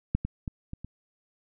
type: clicks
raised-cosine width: 5 ms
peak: -11 / -18 / -20 / -24 / -26 dBFS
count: 5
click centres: 0.15 / 0.25 / 0.478 / 0.734 / 0.846 s
effects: none